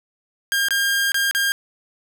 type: tone with dropouts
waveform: sawtooth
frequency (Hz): 1609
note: G6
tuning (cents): +45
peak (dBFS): -14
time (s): 0.52-1.52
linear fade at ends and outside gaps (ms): 0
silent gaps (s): 0.685-0.707 / 1.119-1.144 / 1.311-1.349
effects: none

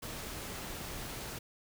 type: noise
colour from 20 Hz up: pink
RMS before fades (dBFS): -42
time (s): 0.02-1.39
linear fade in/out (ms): 10
effects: none

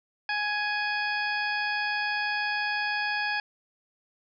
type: harmonic tone with a mistuned harmonic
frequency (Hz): 834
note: G#5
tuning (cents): +7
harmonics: 1 / 2 / 3 / 4 / 5 / 6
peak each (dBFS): -32 / -29 / -33 / -41 / -40 / -39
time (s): 0.29-3.4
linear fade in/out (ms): 2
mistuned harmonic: 5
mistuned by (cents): +120
effects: none

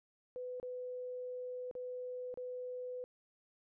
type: tone with dropouts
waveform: sine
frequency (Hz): 500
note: B4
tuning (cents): +21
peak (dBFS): -40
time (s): 0.36-3.04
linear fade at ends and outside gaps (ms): 0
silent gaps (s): 0.599-0.629 / 1.712-1.752 / 2.341-2.374
effects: none

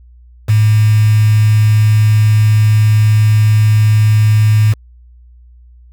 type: tone with quantisation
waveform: sine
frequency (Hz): 107.4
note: A2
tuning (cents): -41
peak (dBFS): -6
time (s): 0.48-4.74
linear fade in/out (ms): 20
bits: 4
effects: added 60 Hz sine -38 dBFS peak until 5.92 s

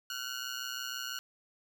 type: ring-modulated tone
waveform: 15% pulse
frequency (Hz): 1443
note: F#6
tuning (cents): -44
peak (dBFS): -27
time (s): 0.1-1.19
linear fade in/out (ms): 0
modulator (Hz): 63
effects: none

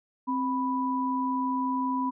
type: tone pair together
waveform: sine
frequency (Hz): 262.7 / 987.8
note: C4 / B5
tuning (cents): +7 / 0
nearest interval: octave + major seventh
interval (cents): 2293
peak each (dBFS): -28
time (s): 0.27-2.11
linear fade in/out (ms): 20
effects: none

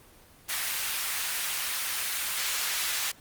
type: high-pass noise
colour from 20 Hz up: pink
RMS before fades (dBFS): -30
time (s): 0.48-3.12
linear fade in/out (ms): 20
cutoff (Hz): 1700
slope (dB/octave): 12
effects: pink hiss -55 dBFS RMS until 3.2 s + Opus 24 kbps

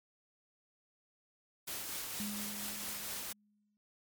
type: noise with tremolo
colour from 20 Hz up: white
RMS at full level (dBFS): -40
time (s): 1.67-3.33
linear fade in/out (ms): 10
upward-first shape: triangle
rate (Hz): 4.3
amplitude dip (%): 30
type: tone with exponential decay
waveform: sine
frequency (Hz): 207.7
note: G#3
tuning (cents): 0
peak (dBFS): -37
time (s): 2.2-3.77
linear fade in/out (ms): 0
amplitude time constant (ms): 340
effects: MP3 96 kbps

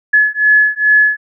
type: beating tone pair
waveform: sine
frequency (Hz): 1705 / 1707.4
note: G#6 / G#6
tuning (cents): +45 / +47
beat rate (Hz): 2.4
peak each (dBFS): -11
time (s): 0.13-1.17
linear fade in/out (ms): 10
effects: none

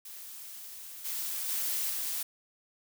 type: noise with level steps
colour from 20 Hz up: blue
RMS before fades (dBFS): -45 / -35 / -32 / -34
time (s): 0.05-2.23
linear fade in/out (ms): 5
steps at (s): 1.04 / 1.48 / 1.89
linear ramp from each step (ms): 20
effects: none

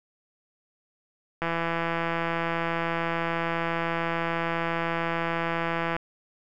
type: click train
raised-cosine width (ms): 0.5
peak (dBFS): -13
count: 760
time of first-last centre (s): 1.42-5.965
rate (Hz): 167
effects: none

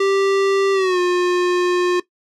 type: tone with pitch glide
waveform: square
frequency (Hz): 392 to 357.4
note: G4 to F4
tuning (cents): 0 to +40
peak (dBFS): -15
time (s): 0-2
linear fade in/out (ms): 5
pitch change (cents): -160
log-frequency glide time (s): 0.73-0.99
effects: noise-tail reverb RT60 0.1 s tail -17 dB re dry + low-pass 5000 Hz 12 dB/octave

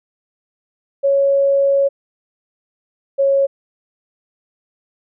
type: tone pair in turn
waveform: sine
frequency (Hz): 554.4 / 550.3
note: C#5 / C#5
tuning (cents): 0 / -13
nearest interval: unison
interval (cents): 13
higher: first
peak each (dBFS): -11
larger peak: neither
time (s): 1.03-1.89 / 3.18-3.47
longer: first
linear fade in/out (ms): 20
effects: none

